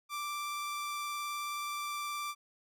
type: tone with vibrato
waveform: sawtooth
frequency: 1174.7 Hz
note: D6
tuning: in tune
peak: -32 dBFS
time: 0.09-2.35 s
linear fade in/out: 50 ms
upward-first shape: triangle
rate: 19 Hz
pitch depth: 13 cents each way
effects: none